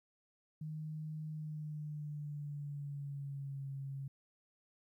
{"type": "tone with pitch glide", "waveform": "sine", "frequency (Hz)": [154.8, 137.12], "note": ["D#3", "C#3"], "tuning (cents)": [-9, -18], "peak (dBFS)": -40, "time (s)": [0.61, 4.08], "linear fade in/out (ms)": 5, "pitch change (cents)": -209, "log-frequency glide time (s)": [1.3, 3.68], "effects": ["13-bit"]}